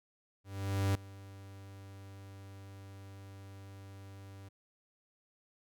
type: tone with ADSR envelope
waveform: 45% pulse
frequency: 98 Hz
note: G2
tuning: in tune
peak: -27 dBFS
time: 0.44-4.49 s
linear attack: 510 ms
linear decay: 4 ms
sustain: -21 dB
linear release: 11 ms
effects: none